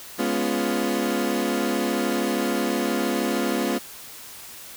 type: chord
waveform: 30% pulse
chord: C# dominant seventh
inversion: second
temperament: equal with one note detuned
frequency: 207.7 / 246.9 / 279.8 / 349.2 Hz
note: G#3 / B3 / C#4 / E#4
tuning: 0 / 0 / +16 / 0 cents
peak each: -26 / -24 / -26 / -25 dBFS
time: 0.18-3.79 s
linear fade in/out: 20 ms
effects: white hiss -41 dBFS RMS until 4.76 s